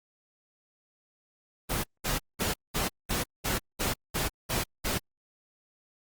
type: noise bursts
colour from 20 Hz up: pink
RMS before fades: -29 dBFS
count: 10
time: 1.69-4.99 s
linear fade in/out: 20 ms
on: 150 ms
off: 200 ms
effects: Opus 24 kbps